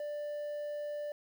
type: tone with quantisation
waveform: triangle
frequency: 590 Hz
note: D5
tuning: 8 cents sharp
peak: -34 dBFS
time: 0-1.12 s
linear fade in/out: 2 ms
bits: 10
effects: none